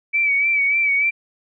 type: tone with vibrato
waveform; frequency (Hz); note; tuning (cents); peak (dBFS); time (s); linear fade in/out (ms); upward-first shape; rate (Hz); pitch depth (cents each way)
sine; 2290; D7; -44; -15; 0.13-1.11; 20; sine; 3.4; 49
effects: none